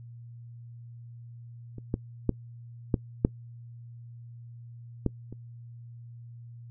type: clicks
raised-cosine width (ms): 3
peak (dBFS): -28 / -14 / -10 / -10 / -7 / -12 / -28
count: 7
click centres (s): 1.783 / 1.941 / 2.293 / 2.942 / 3.249 / 5.063 / 5.326
effects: noise-tail reverb RT60 0.1 s tail -22 dB re dry + added 118 Hz sine -43 dBFS peak until 6.7 s